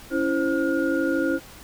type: tone cluster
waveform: sine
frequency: 278.3 / 330.7 / 526 / 1426 Hz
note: C#4 / E4 / C5 / F6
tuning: +7 / +6 / +9 / +36 cents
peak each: -25 / -24 / -27 / -29 dBFS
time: 0.1-1.4 s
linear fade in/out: 50 ms
effects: pink hiss -45 dBFS RMS until 1.63 s